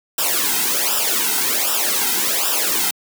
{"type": "noise with flanger", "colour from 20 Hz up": "white", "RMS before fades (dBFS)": -19, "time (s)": [0.18, 2.91], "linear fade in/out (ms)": 5, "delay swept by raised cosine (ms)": [0.46, 1.76], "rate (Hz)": 1.3, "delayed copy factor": -0.85, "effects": ["high-pass 200 Hz 12 dB/octave"]}